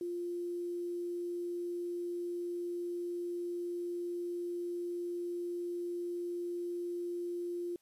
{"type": "tone with quantisation", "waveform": "sine", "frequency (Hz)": 349.2, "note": "F4", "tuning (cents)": 0, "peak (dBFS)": -35, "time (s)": [0.01, 7.76], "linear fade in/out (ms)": 2, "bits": 10, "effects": ["white hiss -75 dBFS RMS until 7.81 s", "resampled to 32000 Hz"]}